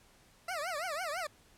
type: tone with vibrato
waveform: 20% pulse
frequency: 659.3 Hz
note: E5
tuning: in tune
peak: -30 dBFS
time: 0.48-1.27 s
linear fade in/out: 5 ms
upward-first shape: triangle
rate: 6 Hz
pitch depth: 280 cents each way
effects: pink hiss -63 dBFS RMS until 1.57 s + low-pass 12000 Hz 12 dB/octave

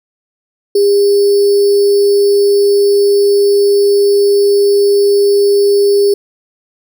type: tone with sample-and-hold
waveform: sine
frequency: 403.3 Hz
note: G4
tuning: 49 cents sharp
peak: -6 dBFS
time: 0.75-6.14 s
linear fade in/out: 5 ms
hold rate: 4900 Hz
effects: none

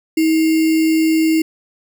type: tone with sample-and-hold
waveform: sine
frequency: 319.6 Hz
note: D#4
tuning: 47 cents sharp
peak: -11 dBFS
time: 0.17-1.42 s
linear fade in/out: 5 ms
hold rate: 2450 Hz
effects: none

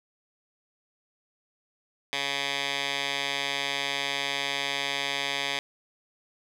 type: tone with band-pass filter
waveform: 10% pulse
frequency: 140 Hz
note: C#3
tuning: 18 cents sharp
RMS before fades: -30 dBFS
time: 2.13-5.59 s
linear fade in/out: 0 ms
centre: 3100 Hz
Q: 1.6
effects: none

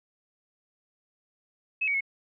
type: tone with pitch steps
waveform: sine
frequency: 2580 / 2251 / 2185 Hz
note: E7 / C#7 / C#7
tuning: -38 / +26 / -26 cents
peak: -24 dBFS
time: 1.81-2.008 s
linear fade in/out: 10 ms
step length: 66 ms
effects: none

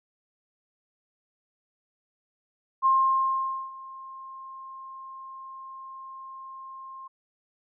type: tone with ADSR envelope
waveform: sine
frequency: 1062 Hz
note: C6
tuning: 25 cents sharp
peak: -17 dBFS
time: 2.82-7.08 s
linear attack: 37 ms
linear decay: 850 ms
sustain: -22 dB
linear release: 11 ms
effects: none

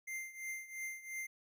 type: tone with tremolo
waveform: square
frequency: 2093 Hz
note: C7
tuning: in tune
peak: -39 dBFS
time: 0.07-1.27 s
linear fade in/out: 10 ms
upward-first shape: triangle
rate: 2.9 Hz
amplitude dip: 85%
effects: none

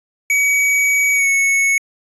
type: tone with pitch glide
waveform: square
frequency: 2266 to 2207 Hz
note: C#7 to C#7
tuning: +37 to -8 cents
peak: -13 dBFS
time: 0.3-1.78 s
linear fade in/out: 2 ms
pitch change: -45 cents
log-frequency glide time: 1.13-1.28 s
effects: resampled to 24000 Hz

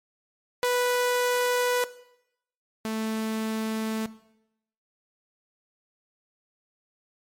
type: tone pair in turn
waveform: sawtooth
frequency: 492.8 / 220.2 Hz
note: B4 / A3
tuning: -4 / +2 cents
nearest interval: octave + major second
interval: 1394 cents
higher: first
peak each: -18 / -24 dBFS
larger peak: first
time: 0.63-1.84 / 2.85-4.06 s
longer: neither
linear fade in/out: 0 ms
effects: noise-tail reverb RT60 0.8 s tail -17 dB re dry + MP3 64 kbps

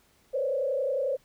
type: tone with frequency modulation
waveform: sine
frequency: 540 Hz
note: C#5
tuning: 45 cents flat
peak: -25 dBFS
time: 0.33-1.17 s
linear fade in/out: 20 ms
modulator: 31.1 Hz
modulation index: 1.4
effects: pink hiss -64 dBFS RMS until 1.24 s

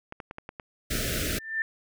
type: clicks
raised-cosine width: 0.5 ms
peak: -23 dBFS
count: 6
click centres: 0.124 / 0.202 / 0.311 / 0.384 / 0.491 / 0.598 s
type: band-stop noise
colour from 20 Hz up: pink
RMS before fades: -29 dBFS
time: 0.9-1.39 s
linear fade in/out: 10 ms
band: 660 to 1300 Hz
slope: 96 dB/octave
type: tone with exponential growth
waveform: sine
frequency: 1784 Hz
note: A6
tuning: 23 cents sharp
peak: -22 dBFS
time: 1.2-1.62 s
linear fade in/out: 1 ms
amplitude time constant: 91 ms
effects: none

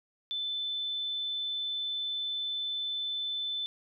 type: tone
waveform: sine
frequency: 3520 Hz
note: A7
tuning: in tune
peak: -31 dBFS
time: 0.31-3.66 s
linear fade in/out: 0 ms
effects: none

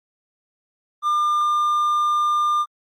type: tone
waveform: triangle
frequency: 1200 Hz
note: D6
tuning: 37 cents sharp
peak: -15 dBFS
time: 1.02-2.66 s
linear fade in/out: 50 ms
effects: Opus 24 kbps

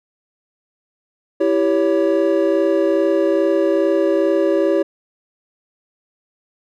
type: chord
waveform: triangle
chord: C# diminished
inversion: first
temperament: equal with one note detuned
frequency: 329.6 / 392 / 560.5 Hz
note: E4 / G4 / C#5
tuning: 0 / 0 / +19 cents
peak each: -16 dBFS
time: 1.4-4.83 s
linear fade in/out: 10 ms
effects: none

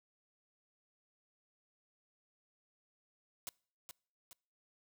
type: noise with echo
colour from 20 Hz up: white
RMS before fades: -43 dBFS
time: 3.47-3.49 s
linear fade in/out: 0 ms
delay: 420 ms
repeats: 2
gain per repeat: -6 dB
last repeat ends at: 4.33 s
effects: noise-tail reverb RT60 0.5 s tail -26 dB re dry

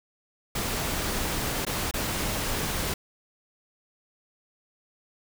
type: noise with dropouts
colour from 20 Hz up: pink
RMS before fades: -29 dBFS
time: 0.55-2.94 s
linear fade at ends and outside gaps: 5 ms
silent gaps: 1.651-1.666 / 1.912-1.938 s
effects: none

